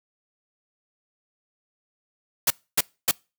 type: noise bursts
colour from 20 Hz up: white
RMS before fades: -19 dBFS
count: 3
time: 2.47-3.112 s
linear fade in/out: 5 ms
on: 34 ms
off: 270 ms
effects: noise-tail reverb RT60 0.3 s tail -26 dB re dry